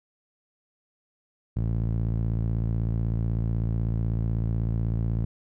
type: tone with band-pass filter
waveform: sawtooth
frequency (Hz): 56.1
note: A1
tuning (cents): +34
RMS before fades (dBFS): -26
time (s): 1.56-5.25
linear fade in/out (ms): 5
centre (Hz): 120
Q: 1.5
effects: none